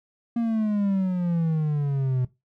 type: exponential sweep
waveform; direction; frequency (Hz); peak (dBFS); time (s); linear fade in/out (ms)
triangle; down; 236.2 to 125; -19; 0.36-2.25; 5
effects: noise-tail reverb RT60 0.2 s tail -17 dB re dry